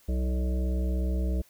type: harmonic tone with a mistuned harmonic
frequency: 62.8 Hz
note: B1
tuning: 30 cents sharp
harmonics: 1 / 3 / 5 / 7 / 9 / 10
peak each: -25 / -35 / -39 / -42 / -44 / -45 dBFS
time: 0.08-1.42 s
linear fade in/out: 10 ms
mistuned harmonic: 5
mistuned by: +43 cents
effects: white hiss -60 dBFS RMS until 1.49 s